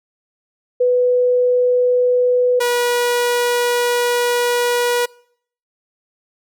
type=tone pair in turn; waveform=sine / sawtooth; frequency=495.7 / 484.1 Hz; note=B4 / B4; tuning=+6 / -35 cents; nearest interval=unison; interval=41 cents; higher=first; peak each=-11 dBFS; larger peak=neither; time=0.8-2.6 / 2.6-5.06 s; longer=second; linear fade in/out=10 ms; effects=noise-tail reverb RT60 0.6 s tail -24 dB re dry